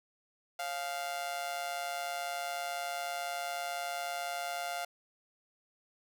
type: tone with amplitude modulation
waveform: sawtooth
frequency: 698 Hz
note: F5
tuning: 1 cent flat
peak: -28 dBFS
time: 0.59-4.85 s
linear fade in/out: 5 ms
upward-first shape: sine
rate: 150 Hz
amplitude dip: 70%
effects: none